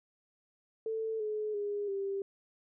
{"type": "tone with pitch steps", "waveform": "sine", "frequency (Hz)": [443.8, 426.5, 409.8, 393.8], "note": ["A4", "G#4", "G#4", "G4"], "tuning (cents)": [15, 46, -23, 8], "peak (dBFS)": -32, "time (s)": [0.86, 2.22], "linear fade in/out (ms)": 2, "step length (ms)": 340, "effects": []}